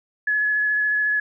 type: tone with vibrato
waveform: sine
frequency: 1700 Hz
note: G#6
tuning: 40 cents sharp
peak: -18 dBFS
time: 0.27-1.2 s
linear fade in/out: 5 ms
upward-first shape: sine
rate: 14 Hz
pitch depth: 11 cents each way
effects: none